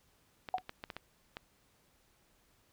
clicks, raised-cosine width 0.3 ms, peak -25 dBFS, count 7, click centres 0.488 / 0.583 / 0.694 / 0.839 / 0.902 / 0.966 / 1.369 s
sine tone with exponential decay, 742 Hz, F#5, 5 cents sharp, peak -25 dBFS, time 0.54-0.62 s, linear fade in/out 2 ms, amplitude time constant 17 ms
effects pink hiss -70 dBFS RMS until 2.72 s

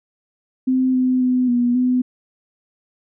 sine tone with pitch steps, 258.4 / 255.2 / 252.4 / 242.4 / 251.5 Hz, C4 / C4 / B3 / B3 / B3, -21 / -43 / +38 / -32 / +32 cents, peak -14 dBFS, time 0.67-2.02 s, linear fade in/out 10 ms, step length 270 ms, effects none

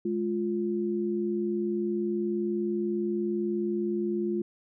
sine tone pair together, 209.6 / 349.4 Hz, G#3 / F4, +16 / +1 cents, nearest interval major sixth, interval 885 cents, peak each -30 / -28 dBFS, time 0.05-4.42 s, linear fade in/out 5 ms, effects none

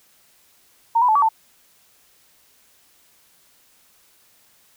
sine tone with pitch steps, 920 / 989 / 870 / 1143 / 888 Hz, A#5 / B5 / A5 / D6 / A5, -23 / +2 / -20 / -47 / +16 cents, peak -13 dBFS, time 0.95-1.29 s, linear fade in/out 10 ms, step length 68 ms, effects white hiss -57 dBFS RMS until 4.76 s

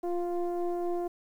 sine tone with frequency modulation, 350 Hz, F4, 4 cents sharp, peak -27 dBFS, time 0.03-1.08 s, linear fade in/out 10 ms, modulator 348 Hz, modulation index 0.89, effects tanh soft clip ceiling -24 dBFS + 10-bit

